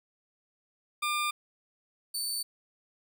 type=tone pair in turn; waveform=20% pulse; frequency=1200 / 4531 Hz; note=D6 / C#8; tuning=+37 / +37 cents; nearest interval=octave + major seventh; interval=2300 cents; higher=second; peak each=-23 / -25 dBFS; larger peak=first; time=1.02-1.31 / 2.14-2.43 s; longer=neither; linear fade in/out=10 ms; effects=none